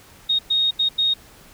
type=tone bursts at uneven times; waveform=sine; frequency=3729 Hz; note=A#7; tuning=in tune; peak=-16 dBFS; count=4; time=0.29-0.39 / 0.5-0.71 / 0.79-0.89 / 0.98-1.14 s; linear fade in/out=10 ms; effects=pink hiss -48 dBFS RMS until 1.53 s